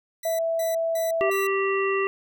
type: tone bursts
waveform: 5% pulse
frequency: 1976 Hz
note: B6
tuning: in tune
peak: -24 dBFS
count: 4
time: 0.23-1.47 s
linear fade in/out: 5 ms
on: 160 ms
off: 200 ms
type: tone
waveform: sine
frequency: 659.3 Hz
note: E5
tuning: in tune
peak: -22 dBFS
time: 0.25-1.3 s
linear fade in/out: 5 ms
type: harmonic tone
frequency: 390.4 Hz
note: G4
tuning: 7 cents flat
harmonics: 1 / 3 / 5 / 7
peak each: -23 / -28 / -30 / -31 dBFS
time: 1.21-2.07 s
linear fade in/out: 0 ms
effects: none